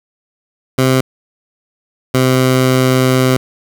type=tone pair in turn; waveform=15% pulse; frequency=130.5 / 129.3 Hz; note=C3 / C3; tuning=-4 / -20 cents; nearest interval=unison; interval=16 cents; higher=first; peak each=-3 dBFS; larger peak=neither; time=0.78-1.01 / 2.14-3.37 s; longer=second; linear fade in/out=5 ms; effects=none